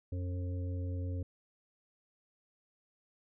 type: harmonic tone with a mistuned harmonic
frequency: 89 Hz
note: F2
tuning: 33 cents sharp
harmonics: 1 / 3 / 5 / 6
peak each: -34 / -45 / -51 / -51 dBFS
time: 0.12-1.23 s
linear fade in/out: 5 ms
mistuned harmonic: 3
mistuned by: +36 cents
effects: none

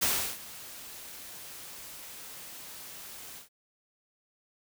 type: noise with ADSR envelope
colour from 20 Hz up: white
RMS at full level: -26 dBFS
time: 0.01-3.49 s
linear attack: 18 ms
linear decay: 340 ms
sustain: -19 dB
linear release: 130 ms
effects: none

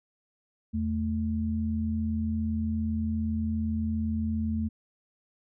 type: tone pair together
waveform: sine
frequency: 82.56 / 220 Hz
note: E2 / A3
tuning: +3 / 0 cents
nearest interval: octave + perfect fourth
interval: 1697 cents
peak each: -30 / -28 dBFS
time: 0.73-4.69 s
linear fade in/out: 20 ms
effects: none

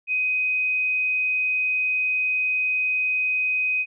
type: tone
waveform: sine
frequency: 2510 Hz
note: D#7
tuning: 15 cents sharp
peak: -20 dBFS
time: 0.07-3.86 s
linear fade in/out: 50 ms
effects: none

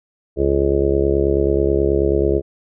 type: harmonic tone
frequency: 69.3 Hz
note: C#2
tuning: in tune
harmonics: 1 / 2 / 3 / 4 / 5 / 6 / 7 / 8 / 9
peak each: -21 / -26 / -30 / -30 / -19 / -18 / -28 / -26 / -27 dBFS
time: 0.36-2.42 s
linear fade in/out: 50 ms
effects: none

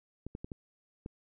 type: clicks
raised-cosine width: 3 ms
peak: -27 dBFS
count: 5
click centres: 0.266 / 0.351 / 0.445 / 0.518 / 1.061 s
effects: none

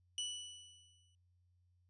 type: tone with exponential decay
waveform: sawtooth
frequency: 2960 Hz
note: F#7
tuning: in tune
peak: -33 dBFS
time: 0.18-1.15 s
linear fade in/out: 1 ms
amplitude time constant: 210 ms
effects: added 89 Hz sine -70 dBFS peak until 1.89 s + resampled to 24000 Hz

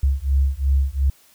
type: beating tone pair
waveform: sine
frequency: 67 / 69.8 Hz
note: C2 / C#2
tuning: +42 / +13 cents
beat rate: 2.8 Hz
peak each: -19 dBFS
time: 0.03-1.1 s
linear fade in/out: 5 ms
effects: white hiss -54 dBFS RMS until 1.34 s

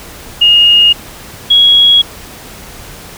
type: tone pair in turn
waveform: sine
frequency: 2852 / 3321 Hz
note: F7 / G#7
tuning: +36 / -1 cents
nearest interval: minor third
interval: 263 cents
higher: second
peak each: -3 dBFS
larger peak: neither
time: 0.41-0.93 / 1.5-2.02 s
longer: neither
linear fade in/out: 10 ms
effects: pink hiss -31 dBFS RMS until 3.17 s

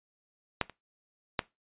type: clicks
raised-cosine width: 0.3 ms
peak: -10 / -28 / -10 dBFS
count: 3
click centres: 0.613 / 0.697 / 1.392 s
effects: noise-tail reverb RT60 0.2 s tail -19 dB re dry + resampled to 8000 Hz

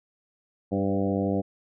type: harmonic tone with a mistuned harmonic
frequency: 98 Hz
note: G2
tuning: in tune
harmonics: 1 / 2 / 3 / 4 / 5 / 6 / 7 / 8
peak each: -32 / -27 / -29 / -33 / -31 / -35 / -35 / -42 dBFS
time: 0.71-1.42 s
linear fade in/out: 20 ms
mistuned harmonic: 5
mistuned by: +23 cents
effects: none

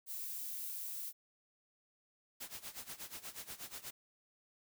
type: noise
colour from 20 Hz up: violet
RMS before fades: -43 dBFS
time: 0.06-1.13 s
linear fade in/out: 50 ms
type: noise with tremolo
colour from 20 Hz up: white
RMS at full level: -45 dBFS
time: 2.4-3.91 s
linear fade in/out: 10 ms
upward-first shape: sine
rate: 8.3 Hz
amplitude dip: 85%
effects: none

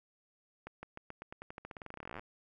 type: accelerating click train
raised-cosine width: 0.5 ms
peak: -29 dBFS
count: 30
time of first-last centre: 0.67-2.195 s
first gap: 160 ms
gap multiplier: 0.9
effects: none

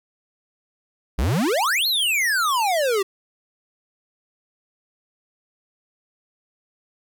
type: exponential two-way sweep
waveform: square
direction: up then down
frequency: 51.91 to 4353 to 374 Hz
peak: -19 dBFS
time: 1.18-3.03 s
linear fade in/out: 10 ms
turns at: 1.87 s
effects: 10-bit

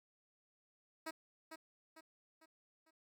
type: tone with echo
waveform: 10% pulse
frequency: 320 Hz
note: D#4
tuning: 49 cents sharp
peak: -33 dBFS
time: 1.06-1.11 s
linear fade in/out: 10 ms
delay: 450 ms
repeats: 4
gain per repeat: -7 dB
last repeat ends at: 2.91 s
effects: none

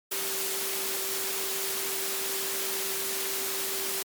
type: tone in noise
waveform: sine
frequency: 387.7 Hz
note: G4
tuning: 19 cents flat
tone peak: -38 dBFS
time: 0.11-4.03 s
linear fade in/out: 10 ms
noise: white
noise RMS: -31 dBFS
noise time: 0.11-4.03 s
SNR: -10 dB
effects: high-pass 200 Hz 12 dB/octave + MP3 96 kbps

